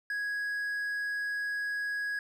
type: tone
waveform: triangle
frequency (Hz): 1661.2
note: G#6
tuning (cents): 0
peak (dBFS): -29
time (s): 0.1-2.19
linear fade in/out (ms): 2
effects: none